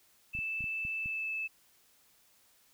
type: tone with pitch glide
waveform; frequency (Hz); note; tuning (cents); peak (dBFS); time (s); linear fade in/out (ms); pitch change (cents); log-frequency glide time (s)
sine; 2637 to 2619; E7 to E7; 0 to -12; -33; 0.33-1.48; 20; -12; 0.97-1.32
type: clicks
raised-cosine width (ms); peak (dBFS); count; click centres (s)
5; -34; 6; 0.351 / 0.389 / 0.607 / 0.641 / 0.851 / 1.059
effects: white hiss -66 dBFS RMS until 2.73 s